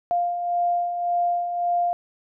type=beating tone pair; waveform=sine; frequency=698.5 / 700.3 Hz; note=F5 / F5; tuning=0 / +5 cents; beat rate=1.8 Hz; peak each=-30 / -21 dBFS; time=0.11-1.93 s; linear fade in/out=0 ms; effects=none